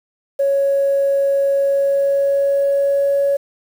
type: tone with pitch glide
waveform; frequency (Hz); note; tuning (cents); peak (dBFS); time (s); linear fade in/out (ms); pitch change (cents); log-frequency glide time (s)
sine; 554.4 to 559.9; C#5 to C#5; 0 to +17; -12; 0.39-3.37; 10; +17; 1.52-3.18
effects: tanh soft clip ceiling -9 dBFS + 7-bit